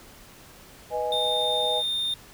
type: chord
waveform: sine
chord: G# minor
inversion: first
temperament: equal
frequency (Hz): 493.9 / 622.3 / 830.6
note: B4 / D#5 / G#5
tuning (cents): 0 / 0 / 0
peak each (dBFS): -29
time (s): 0.9-1.83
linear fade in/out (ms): 50
type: tone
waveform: triangle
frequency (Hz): 3635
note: A#7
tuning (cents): -44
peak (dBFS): -23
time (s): 1.12-2.14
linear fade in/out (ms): 2
effects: tanh soft clip ceiling -11 dBFS + pink hiss -49 dBFS RMS until 2.33 s